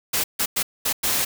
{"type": "noise bursts at uneven times", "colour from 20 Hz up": "white", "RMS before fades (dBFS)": -22, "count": 5, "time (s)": [[0.13, 0.24], [0.39, 0.46], [0.56, 0.63], [0.85, 0.93], [1.03, 1.25]], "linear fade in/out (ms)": 10, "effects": []}